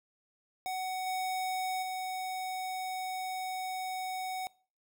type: tone with level steps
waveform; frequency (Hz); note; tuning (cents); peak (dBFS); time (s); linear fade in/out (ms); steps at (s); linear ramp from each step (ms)
square; 747; F#5; +16; -34 / -32 / -35; 0.66-4.47; 0; 1.06 / 1.82; 10
effects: noise-tail reverb RT60 0.4 s tail -22 dB re dry